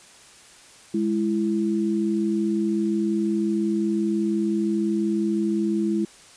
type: tone pair together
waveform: sine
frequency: 207.7 / 333.4 Hz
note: G#3 / E4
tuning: 0 / +20 cents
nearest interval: minor sixth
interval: 820 cents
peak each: -23 dBFS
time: 0.94-6.05 s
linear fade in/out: 5 ms
effects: white hiss -49 dBFS RMS until 6.36 s + resampled to 22050 Hz